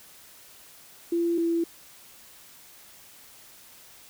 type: tone pair in turn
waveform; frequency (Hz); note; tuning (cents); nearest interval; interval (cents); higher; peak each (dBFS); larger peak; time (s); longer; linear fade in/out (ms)
sine; 340 / 335.5; F4 / E4; -46 / +31; unison; 23; first; -22; neither; 1.12-1.38 / 1.38-1.64; neither; 5
effects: white hiss -51 dBFS RMS until 4.09 s